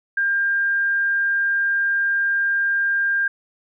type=tone; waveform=sine; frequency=1600 Hz; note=G6; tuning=35 cents sharp; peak=-17 dBFS; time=0.17-3.28 s; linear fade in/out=5 ms; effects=none